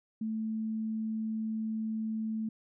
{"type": "tone", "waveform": "sine", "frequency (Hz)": 220, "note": "A3", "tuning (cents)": 0, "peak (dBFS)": -31, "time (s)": [0.21, 2.49], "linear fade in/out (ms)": 5, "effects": []}